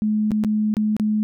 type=tone with dropouts; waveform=sine; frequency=213.4 Hz; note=G#3; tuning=47 cents sharp; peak=-17 dBFS; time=0.02-1.23 s; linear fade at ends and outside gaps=0 ms; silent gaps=0.308-0.317 / 0.438-0.447 / 0.74-0.768 / 0.966-0.998 s; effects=none